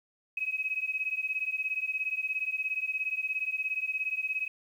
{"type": "beating tone pair", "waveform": "sine", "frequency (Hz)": [2538, 2555], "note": ["D#7", "D#7"], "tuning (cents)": [34, 45], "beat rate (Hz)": 17, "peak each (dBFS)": [-32, -33], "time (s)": [0.37, 4.48], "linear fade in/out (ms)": 5, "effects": ["10-bit"]}